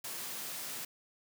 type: high-pass noise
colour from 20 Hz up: white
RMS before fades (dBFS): -41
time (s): 0.04-0.85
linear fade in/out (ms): 5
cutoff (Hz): 120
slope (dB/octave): 24
effects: none